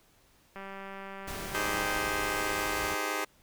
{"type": "click train", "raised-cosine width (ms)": 0.5, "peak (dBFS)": -28, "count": 279, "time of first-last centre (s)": [0.56, 1.986], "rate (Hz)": 195}
{"type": "noise", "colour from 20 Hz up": "pink", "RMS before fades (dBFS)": -40, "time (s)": [1.27, 2.95], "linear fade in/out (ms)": 10}
{"type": "chord", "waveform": "10% pulse", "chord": "Ab major seventh", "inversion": "second", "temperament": "just", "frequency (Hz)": [311.5, 389.3, 415.3, 519.1], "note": ["Eb4", "G4", "Ab4", "C5"], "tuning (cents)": [2, -12, 0, -14], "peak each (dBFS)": -28, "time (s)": [1.54, 3.25], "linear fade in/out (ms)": 10}
{"effects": ["pink hiss -64 dBFS RMS until 3.42 s"]}